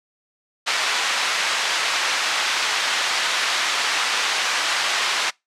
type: band-pass noise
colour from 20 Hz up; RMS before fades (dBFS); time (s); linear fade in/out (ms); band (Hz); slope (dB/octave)
pink; -22; 0.66-5.31; 20; 1200 to 5500; 12
effects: noise-tail reverb RT60 0.2 s tail -25 dB re dry + low-pass 10000 Hz 12 dB/octave